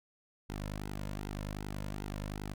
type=tone with flanger; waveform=sawtooth; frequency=50.6 Hz; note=G#1; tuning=44 cents flat; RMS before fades=-40 dBFS; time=0.49-2.54 s; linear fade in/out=10 ms; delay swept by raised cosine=1.7 to 2.62 ms; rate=2.6 Hz; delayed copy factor=-0.7; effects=none